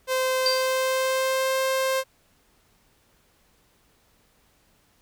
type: tone with pitch glide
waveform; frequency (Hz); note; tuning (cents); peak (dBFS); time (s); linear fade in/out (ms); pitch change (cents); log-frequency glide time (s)
sawtooth; 518 to 527.7; C5 to C5; -17 to +15; -18; 0.07-2.04; 50; +32; 0.42-1.6
type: tone with exponential decay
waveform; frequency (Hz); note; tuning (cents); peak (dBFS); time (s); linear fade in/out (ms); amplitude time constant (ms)
sine; 4699; D8; 0; -18; 0.46-0.8; 1; 72
effects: pink hiss -63 dBFS RMS until 5.01 s